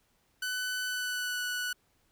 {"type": "tone with pitch glide", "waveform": "sawtooth", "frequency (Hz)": [1500, 1478.5], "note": ["F#6", "F#6"], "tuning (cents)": [23, -2], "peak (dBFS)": -28, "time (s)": [0.42, 1.73], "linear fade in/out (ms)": 5, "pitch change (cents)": -25, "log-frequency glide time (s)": [0.85, 1.43], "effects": ["pink hiss -71 dBFS RMS until 2.11 s"]}